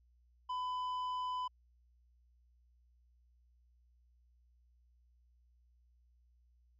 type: tone with tanh clipping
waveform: sine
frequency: 1003 Hz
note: B5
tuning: 26 cents sharp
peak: -37 dBFS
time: 0.49-1.48 s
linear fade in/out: 10 ms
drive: 7 dB
effects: added 60 Hz sine -66 dBFS peak until 6.79 s